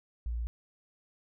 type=tone; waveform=sine; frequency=58.27 Hz; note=A#1; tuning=in tune; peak=-31 dBFS; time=0.26-0.47 s; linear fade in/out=0 ms; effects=none